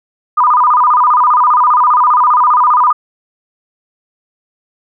sine tone with vibrato, 1100 Hz, C#6, 14 cents flat, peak -6 dBFS, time 0.37-2.93 s, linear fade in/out 10 ms, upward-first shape square, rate 15 Hz, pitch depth 180 cents each way, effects none

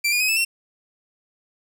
sawtooth tone with pitch steps, 2349 / 2436 / 2526 / 2620 / 2717 Hz, D7 / D#7 / D#7 / E7 / F7, 0 / -37 / +26 / -11 / -48 cents, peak -15 dBFS, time 0.04-0.45 s, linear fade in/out 10 ms, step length 82 ms, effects none

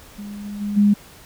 sine tone with level steps, 205.2 Hz, G#3, 21 cents flat, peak -30 / -28 / -22 / -11 dBFS, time 0.18-0.94 s, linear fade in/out 10 ms, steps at 0.44 / 0.6 / 0.76 s, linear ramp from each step 20 ms, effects pink hiss -45 dBFS RMS until 1.25 s

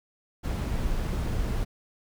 brown noise, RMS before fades -28 dBFS, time 0.43-1.65 s, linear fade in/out 20 ms, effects none

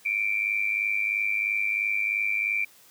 sine tone with amplitude modulation, 2349 Hz, D7, in tune, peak -20 dBFS, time 0.05-2.65 s, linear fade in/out 10 ms, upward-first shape sine, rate 103 Hz, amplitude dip 75%, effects white hiss -55 dBFS RMS until 2.9 s + high-pass 80 Hz 12 dB/octave

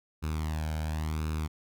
sawtooth tone with flanger, 77.8 Hz, D#2, in tune, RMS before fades -32 dBFS, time 0.22-1.48 s, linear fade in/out 20 ms, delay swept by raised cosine 0.77 to 1.31 ms, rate 0.94 Hz, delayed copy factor +0.7, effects none

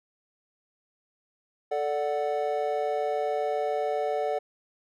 triangle chord, D major, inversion second, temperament equal, 440 / 587.3 / 740 Hz, A4 / D5 / F#5, 0 / 0 / 0 cents, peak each -28 dBFS, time 1.71-4.39 s, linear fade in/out 10 ms, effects none

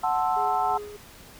sine chord, F# half-diminished seventh, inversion none, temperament equal, 740 / 880 / 1046.5 / 1318.5 Hz, F#5 / A5 / C6 / E6, 0 / 0 / 0 / 0 cents, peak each -25 / -26 / -31 / -30 dBFS, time 0.03-0.78 s, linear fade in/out 10 ms
triangle tone with tremolo, 415.3 Hz, G#4, in tune, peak -31 dBFS, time 0.36-0.97 s, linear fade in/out 10 ms, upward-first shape triangle, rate 3.1 Hz, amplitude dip 55%
effects pink hiss -48 dBFS RMS until 1.39 s

